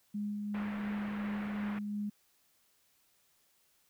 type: tone with tremolo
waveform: sine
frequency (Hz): 206.8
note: G#3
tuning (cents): -7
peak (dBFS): -33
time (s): 0.14-2.1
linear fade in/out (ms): 10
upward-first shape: sine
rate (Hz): 2.8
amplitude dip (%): 25
type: low-pass noise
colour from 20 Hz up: white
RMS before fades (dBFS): -46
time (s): 0.54-1.79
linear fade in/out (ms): 5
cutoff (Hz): 2100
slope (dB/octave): 24
effects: white hiss -71 dBFS RMS until 3.89 s